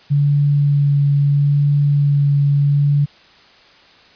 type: tone with vibrato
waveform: sine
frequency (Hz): 143.2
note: D3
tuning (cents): -43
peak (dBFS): -11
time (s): 0.1-3.06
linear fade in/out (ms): 20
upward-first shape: sine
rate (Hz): 0.76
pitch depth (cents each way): 11
effects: white hiss -47 dBFS RMS until 4.15 s + resampled to 11025 Hz